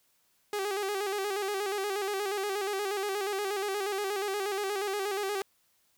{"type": "tone with vibrato", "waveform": "sawtooth", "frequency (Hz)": 400, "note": "G4", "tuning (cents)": 35, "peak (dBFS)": -26, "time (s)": [0.53, 5.42], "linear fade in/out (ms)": 2, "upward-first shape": "square", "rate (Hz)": 8.4, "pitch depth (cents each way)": 62, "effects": ["white hiss -70 dBFS RMS until 5.97 s"]}